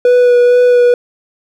triangle tone with vibrato, 490 Hz, B4, 14 cents flat, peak -3 dBFS, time 0.05-0.94 s, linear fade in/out 2 ms, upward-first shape sine, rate 2.2 Hz, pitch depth 14 cents each way, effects none

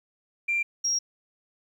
sine tone pair in turn, 2371 / 5616 Hz, D7 / F8, +16 / +9 cents, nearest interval octave + minor third, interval 1493 cents, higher second, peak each -22 dBFS, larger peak neither, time 0.48-0.63 / 0.84-0.99 s, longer neither, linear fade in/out 10 ms, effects tanh soft clip ceiling -18 dBFS + 10-bit

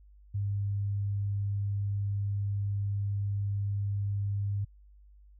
sine tone, 100.7 Hz, G2, 47 cents sharp, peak -28 dBFS, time 0.34-4.65 s, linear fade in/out 10 ms, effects added 50 Hz sine -53 dBFS peak until 5.39 s

